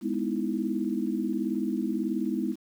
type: chord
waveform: sine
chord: E major seventh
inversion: first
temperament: equal with one note detuned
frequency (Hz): 207.7 / 248.9 / 311.1 / 329.6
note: G#3 / B3 / D#4 / E4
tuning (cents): 0 / +14 / 0 / 0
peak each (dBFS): -31 / -31 / -33 / -32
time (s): 0.01-2.56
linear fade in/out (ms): 50
effects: 9-bit